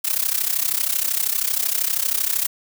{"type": "noise with amplitude modulation", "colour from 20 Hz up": "blue", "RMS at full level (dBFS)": -18, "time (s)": [0.04, 2.47], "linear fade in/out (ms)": 10, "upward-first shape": "sine", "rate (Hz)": 32.8, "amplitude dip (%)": 85, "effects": []}